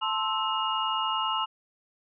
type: tone cluster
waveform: sine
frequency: 881 / 1051 / 1313 / 2853 Hz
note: A5 / C6 / E6 / F7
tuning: +2 / +7 / -7 / +36 cents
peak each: -31 dBFS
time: 0.01-1.46 s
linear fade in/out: 20 ms
effects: none